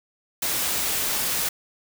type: noise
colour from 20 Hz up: white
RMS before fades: -25 dBFS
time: 0.42-1.49 s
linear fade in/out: 5 ms
effects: none